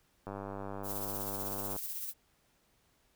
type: click train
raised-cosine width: 1 ms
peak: -27 dBFS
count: 149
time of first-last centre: 0.27-1.763 s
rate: 99.1 Hz
type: noise with tremolo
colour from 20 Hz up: violet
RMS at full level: -38 dBFS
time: 0.83-2.14 s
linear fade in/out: 50 ms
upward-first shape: sine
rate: 16 Hz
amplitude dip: 40%
effects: pink hiss -71 dBFS RMS until 3.15 s